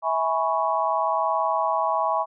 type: chord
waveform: sine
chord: C# minor seventh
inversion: first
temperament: equal with one note detuned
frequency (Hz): 651.7 / 830.6 / 987.8 / 1108.7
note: E5 / G#5 / B5 / C#6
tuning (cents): -20 / 0 / 0 / 0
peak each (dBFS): -26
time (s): 0.02-2.26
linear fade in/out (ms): 50
effects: none